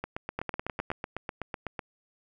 two click trains, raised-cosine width 0.5 ms, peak -18 / -16 dBFS, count 15 / 6, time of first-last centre 0.04-1.792 / 0.39-0.903 s, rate 7.99 / 9.75 Hz, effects none

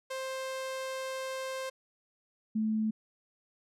sawtooth / sine tone pair in turn, 526 / 217.8 Hz, C5 / A3, +9 / -17 cents, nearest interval octave + minor third, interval 1526 cents, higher first, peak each -31 / -27 dBFS, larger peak second, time 0.1-1.7 / 2.55-2.91 s, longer first, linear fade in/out 10 ms, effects low-pass 11000 Hz 12 dB/octave

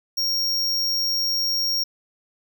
square tone, 5570 Hz, F8, 5 cents flat, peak -21 dBFS, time 0.17-1.84 s, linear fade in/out 10 ms, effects none

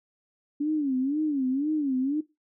sine tone with vibrato, 282.1 Hz, C#4, 30 cents sharp, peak -23 dBFS, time 0.6-2.21 s, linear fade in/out 10 ms, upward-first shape sine, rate 2 Hz, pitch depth 170 cents each way, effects noise-tail reverb RT60 0.2 s tail -17 dB re dry

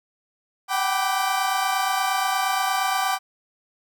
35% pulse chord, G major seventh, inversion third, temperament equal with one note detuned, 755.5 / 784 / 987.8 / 1174.7 Hz, F#5 / G5 / B5 / D6, +36 / 0 / 0 / 0 cents, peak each -24 / -25 / -29 / -24 dBFS, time 0.68-3.19 s, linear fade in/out 50 ms, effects none

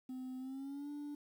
sine tone with pitch glide, 256.8 to 291.6 Hz, C4 to D4, -32 to -12 cents, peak -39 dBFS, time 0.09-1.15 s, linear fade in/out 5 ms, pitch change +220 cents, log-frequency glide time 0.38-0.9 s, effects tanh soft clip ceiling -41 dBFS + 11-bit

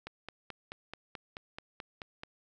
click train, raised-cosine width 0.3 ms, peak -25 dBFS, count 11, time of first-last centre 0.07-2.235 s, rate 4.62 Hz, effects none

